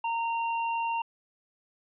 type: tone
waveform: square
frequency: 922 Hz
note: A#5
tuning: 19 cents flat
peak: -28 dBFS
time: 0.04-1.02 s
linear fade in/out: 5 ms
effects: resampled to 8000 Hz